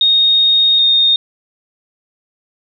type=tone pair in turn; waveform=sine; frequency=3716 / 3686 Hz; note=A#7 / A#7; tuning=-6 / -20 cents; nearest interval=unison; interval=14 cents; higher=first; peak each=-8 dBFS; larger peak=neither; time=0.01-0.79 / 0.79-1.16 s; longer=first; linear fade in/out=2 ms; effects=none